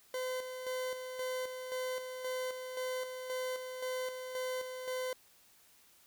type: tone with tremolo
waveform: 40% pulse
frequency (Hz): 511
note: C5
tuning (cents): -41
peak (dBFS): -34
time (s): 0.14-5.13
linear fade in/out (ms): 2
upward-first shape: square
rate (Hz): 1.9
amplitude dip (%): 50
effects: white hiss -64 dBFS RMS until 6.06 s